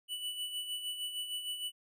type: tone with tremolo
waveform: square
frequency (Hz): 2966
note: F#7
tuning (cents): +4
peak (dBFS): -35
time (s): 0.08-1.72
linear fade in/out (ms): 50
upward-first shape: sine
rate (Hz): 6.5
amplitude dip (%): 55
effects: none